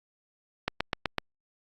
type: click train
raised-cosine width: 0.3 ms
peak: -10 dBFS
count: 5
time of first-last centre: 0.68-1.183 s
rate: 7.95 Hz
effects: Opus 48 kbps